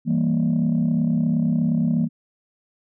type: chord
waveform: sine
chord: E diminished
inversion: none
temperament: equal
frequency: 164.81 / 196 / 233.1 Hz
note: E3 / G3 / Bb3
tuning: 0 / 0 / 0 cents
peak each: -20 / -24 / -19 dBFS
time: 0.05-2.09 s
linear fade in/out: 50 ms
effects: tanh soft clip ceiling -13 dBFS